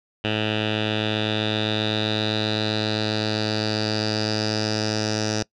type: tone with low-pass filter sweep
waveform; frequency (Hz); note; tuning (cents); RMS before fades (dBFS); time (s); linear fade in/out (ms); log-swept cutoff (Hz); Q
10% pulse; 107.7; A2; -37; -24; 0.24-5.43; 5; 3100 to 5500; 7.1
effects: noise-tail reverb RT60 0.1 s tail -23 dB re dry